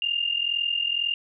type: tone pair together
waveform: sine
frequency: 2796 / 2838 Hz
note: F7 / F7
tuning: +1 / +27 cents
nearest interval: unison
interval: 26 cents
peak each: -25 / -27 dBFS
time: 0.02-1.14 s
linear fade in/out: 2 ms
effects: none